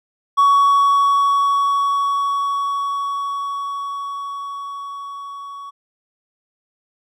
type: tone with level ramp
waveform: triangle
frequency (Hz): 1122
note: C#6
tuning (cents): +21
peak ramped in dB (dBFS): -7 to -29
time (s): 0.37-5.71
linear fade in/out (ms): 20
effects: tanh soft clip ceiling -3 dBFS